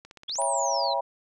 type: click train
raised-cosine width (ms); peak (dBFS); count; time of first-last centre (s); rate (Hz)
0.2; -28; 7; 0.05-0.418; 16.3
type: exponential two-way sweep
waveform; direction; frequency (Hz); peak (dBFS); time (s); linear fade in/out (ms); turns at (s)
sine; up then down; 3155 to 9750 to 3879; -29; 0.28-0.94; 10; 0.42
type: chord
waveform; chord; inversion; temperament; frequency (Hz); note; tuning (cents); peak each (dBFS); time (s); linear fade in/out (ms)
sine; C# diminished seventh; none; just; 554.4 / 665.2 / 798.3 / 957.9; C#5 / E5 / G5 / Bb5; 0 / +16 / +31 / +47; -30 / -30 / -30 / -28; 0.38-1.01; 10
effects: none